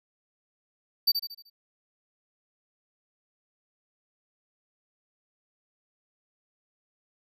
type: tone with echo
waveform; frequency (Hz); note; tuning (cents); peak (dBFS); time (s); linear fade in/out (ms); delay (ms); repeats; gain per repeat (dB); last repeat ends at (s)
square; 4619; D8; -30; -19; 1.07-1.12; 10; 76; 5; -7; 1.5
effects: none